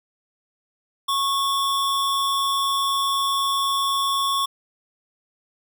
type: tone pair together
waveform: square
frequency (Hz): 1100 / 3492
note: C#6 / A7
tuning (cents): -14 / -14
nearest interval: octave + minor sixth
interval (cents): 2000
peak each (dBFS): -22 / -26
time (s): 1.08-4.46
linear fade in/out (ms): 10
effects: none